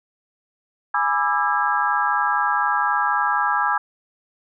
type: tone cluster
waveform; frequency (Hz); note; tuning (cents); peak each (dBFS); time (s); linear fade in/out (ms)
sine; 832 / 983 / 1186 / 1330 / 1632; G#5 / B5 / D6 / E6 / G#6; +3 / -8 / +17 / +15 / -31; -24; 0.94-3.78; 5
effects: none